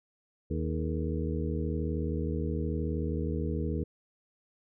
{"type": "harmonic tone with a mistuned harmonic", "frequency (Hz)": 79, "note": "D#2", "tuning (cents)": 27, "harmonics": [1, 2, 3, 4, 5, 6], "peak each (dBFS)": [-32, -35, -37, -38, -39, -40], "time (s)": [0.5, 3.84], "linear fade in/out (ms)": 10, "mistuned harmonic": 5, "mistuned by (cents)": 110, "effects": []}